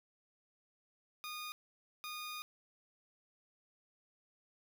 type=tone bursts at uneven times; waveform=15% pulse; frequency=1227 Hz; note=D#6; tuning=25 cents flat; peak=-36 dBFS; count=2; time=1.24-1.52 / 2.04-2.42 s; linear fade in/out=0 ms; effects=none